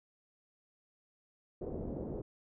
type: low-pass noise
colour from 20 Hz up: white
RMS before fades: -40 dBFS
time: 1.61-2.22 s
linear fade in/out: 10 ms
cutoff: 480 Hz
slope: 24 dB/octave
effects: none